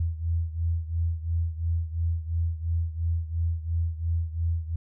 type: beating tone pair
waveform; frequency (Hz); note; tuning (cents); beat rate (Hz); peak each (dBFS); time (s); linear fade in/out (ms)
sine; 82.41 / 85.31; E2 / F2; 0 / -40; 2.9; -26 / -30; 0-4.76; 5
effects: none